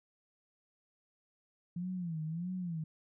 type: tone with vibrato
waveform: sine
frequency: 169.8 Hz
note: F3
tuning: 48 cents flat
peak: -35 dBFS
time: 1.76-2.84 s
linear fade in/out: 5 ms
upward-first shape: sine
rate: 1.6 Hz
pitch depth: 150 cents each way
effects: none